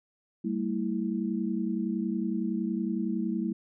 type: tone cluster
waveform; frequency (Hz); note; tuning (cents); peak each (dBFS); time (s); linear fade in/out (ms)
sine; 195.6 / 226.4 / 327.7; G3 / A3 / E4; -4 / +50 / -10; -31 / -31 / -33; 0.44-3.53; 10
effects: none

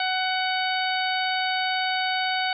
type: harmonic tone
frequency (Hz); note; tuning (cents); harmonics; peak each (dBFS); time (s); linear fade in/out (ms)
747; F#5; +16; 1 / 2 / 3 / 4 / 5 / 6; -26 / -29 / -31 / -32 / -33 / -34; 0-2.53; 2
effects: none

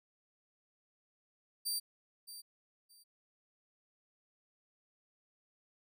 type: tone with echo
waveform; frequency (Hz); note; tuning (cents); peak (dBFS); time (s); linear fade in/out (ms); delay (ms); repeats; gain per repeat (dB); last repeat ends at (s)
20% pulse; 4669; D8; -11; -28; 1.65-1.8; 20; 620; 2; -13; 3.04
effects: none

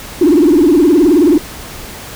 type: tone with vibrato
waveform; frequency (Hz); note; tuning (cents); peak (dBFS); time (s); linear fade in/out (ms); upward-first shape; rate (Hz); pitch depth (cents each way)
sine; 321.1; E4; -45; -4; 0.21-1.38; 5; triangle; 19; 280
effects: tanh soft clip ceiling -1 dBFS + pink hiss -29 dBFS RMS until 2.15 s

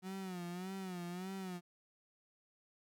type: tone with vibrato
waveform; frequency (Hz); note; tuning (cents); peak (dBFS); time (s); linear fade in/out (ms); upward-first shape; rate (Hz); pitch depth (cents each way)
35% pulse; 183; F#3; -19; -40; 0.02-1.61; 50; sine; 1.7; 93
effects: none

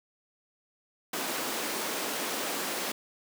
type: high-pass noise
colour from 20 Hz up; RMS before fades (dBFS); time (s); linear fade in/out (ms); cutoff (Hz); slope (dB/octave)
pink; -33; 1.13-2.92; 5; 240; 24
effects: none

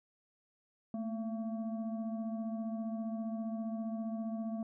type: tone with frequency modulation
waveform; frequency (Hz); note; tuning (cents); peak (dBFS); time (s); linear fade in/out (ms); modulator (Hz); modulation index
sine; 220; A3; 0; -35; 0.94-4.63; 2; 455; 0.71
effects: none

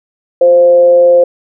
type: tone with frequency modulation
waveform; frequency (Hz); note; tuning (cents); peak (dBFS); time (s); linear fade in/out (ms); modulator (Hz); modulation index
sine; 523.3; C5; 0; -3; 0.41-1.24; 5; 169; 0.27
effects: none

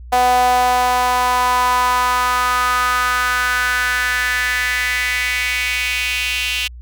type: tone with high-pass filter sweep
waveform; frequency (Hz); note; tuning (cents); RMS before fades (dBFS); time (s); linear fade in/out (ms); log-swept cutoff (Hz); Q
sawtooth; 249.1; B3; +15; -17; 0.12-6.68; 10; 710 to 2800; 4.6
effects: added 60 Hz sine -32 dBFS peak until 6.81 s

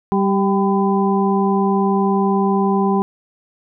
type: harmonic tone with a mistuned harmonic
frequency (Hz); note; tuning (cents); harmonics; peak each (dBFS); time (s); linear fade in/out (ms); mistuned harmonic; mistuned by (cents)
196; G3; 0; 1 / 2 / 4 / 5; -16 / -19 / -22 / -23; 0.12-3.02; 0; 5; +45
effects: none

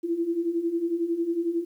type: beating tone pair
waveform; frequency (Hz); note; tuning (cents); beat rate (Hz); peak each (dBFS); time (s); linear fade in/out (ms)
sine; 329.6 / 340.6; E4 / F4; 0 / -43; 11; -30 / -25; 0.03-1.65; 20
effects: 10-bit

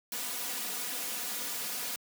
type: noise with comb filter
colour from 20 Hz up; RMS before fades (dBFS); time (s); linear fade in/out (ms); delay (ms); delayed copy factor
white; -36; 0.12-1.96; 2; 4.1; +0.85
effects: high-pass 150 Hz 12 dB/octave

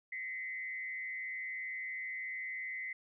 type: tone with frequency modulation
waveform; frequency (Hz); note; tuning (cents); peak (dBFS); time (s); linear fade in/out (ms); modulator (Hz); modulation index
sine; 2043; C7; -42; -38; 0.12-2.93; 5; 133; 0.67
effects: none

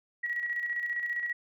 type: tone with tremolo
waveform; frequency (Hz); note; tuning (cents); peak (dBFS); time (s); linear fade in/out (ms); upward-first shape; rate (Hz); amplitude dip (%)
sine; 1918; A#6; +49; -28; 0.23-1.33; 10; square; 15; 45
effects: none

